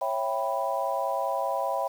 sine chord, C# half-diminished seventh, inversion none, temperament equal with one note detuned, 548.9 / 659.3 / 784 / 987.8 Hz, C#5 / E5 / G5 / B5, -17 / 0 / 0 / 0 cents, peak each -31 dBFS, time 0.01-1.88 s, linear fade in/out 10 ms, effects 8-bit

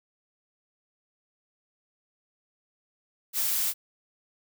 blue noise, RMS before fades -27 dBFS, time 3.33-3.74 s, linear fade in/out 50 ms, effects none

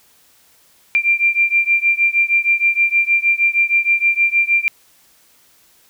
sine beating tone pair, 2371 / 2377.4 Hz, D7 / D7, +16 / +21 cents, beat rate 6.4 Hz, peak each -15 / -16 dBFS, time 0.95-4.68 s, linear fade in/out 0 ms, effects white hiss -53 dBFS RMS until 5.89 s

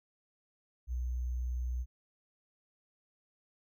sine tone with sample-and-hold, 61.74 Hz, B1, in tune, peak -32 dBFS, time 0.87-1.86 s, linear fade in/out 50 ms, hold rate 6300 Hz, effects none

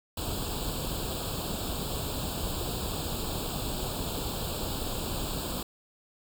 pink noise with comb filter, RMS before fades -33 dBFS, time 0.17-5.63 s, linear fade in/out 5 ms, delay 0.25 ms, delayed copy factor +0.95, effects none

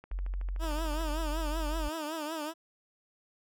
click train, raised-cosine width 0.5 ms, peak -34 dBFS, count 15, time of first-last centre 0.04-1.085 s, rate 13.4 Hz
sine tone, 45.97 Hz, F#1, 10 cents flat, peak -31 dBFS, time 0.11-1.89 s, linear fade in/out 10 ms
15% pulse tone with vibrato, 311.1 Hz, D#4, in tune, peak -28 dBFS, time 0.59-2.54 s, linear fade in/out 50 ms, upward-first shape triangle, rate 5.3 Hz, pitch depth 120 cents each way
effects none

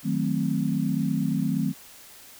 sine chord, D# diminished seventh, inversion none, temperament equal with one note detuned, 156.37 / 185 / 220 / 261.6 Hz, D#3 / F#3 / A3 / C4, +9 / 0 / 0 / 0 cents, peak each -28 dBFS, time 0.03-1.74 s, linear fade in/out 50 ms, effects white hiss -48 dBFS RMS until 2.39 s

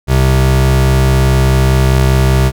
square tone pair together, 65.13 / 130 Hz, C2 / C3, -7 / -11 cents, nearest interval octave, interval 1196 cents, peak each -11 dBFS, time 0.07-2.52 s, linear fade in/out 50 ms, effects none

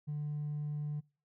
sine tone with hard clipping, 148.4 Hz, D3, 18 cents sharp, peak -35 dBFS, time 0.07-1.01 s, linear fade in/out 20 ms, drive 1 dB, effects noise-tail reverb RT60 0.4 s tail -25 dB re dry

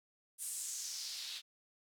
white noise with band-pass filter sweep, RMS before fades -43 dBFS, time 0.38-1.42 s, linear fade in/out 50 ms, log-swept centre 9700 to 3500 Hz, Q 2.9, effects none

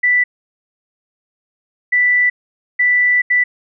sine tone bursts at uneven times, 1975.5 Hz, B6, in tune, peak -10 dBFS, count 4, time 0.03-0.24 / 1.92-2.3 / 2.79-3.22 / 3.3-3.44 s, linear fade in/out 10 ms, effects none

